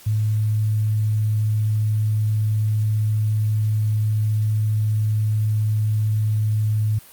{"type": "tone", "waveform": "sine", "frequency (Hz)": 107.4, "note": "A2", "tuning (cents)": -41, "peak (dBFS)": -17, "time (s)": [0.06, 6.99], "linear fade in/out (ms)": 10, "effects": ["white hiss -46 dBFS RMS until 7.12 s", "Opus 48 kbps"]}